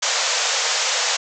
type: band-pass noise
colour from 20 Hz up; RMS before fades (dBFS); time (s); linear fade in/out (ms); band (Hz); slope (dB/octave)
white; -21; 0.02-1.17; 10; 460 to 7400; 96
effects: none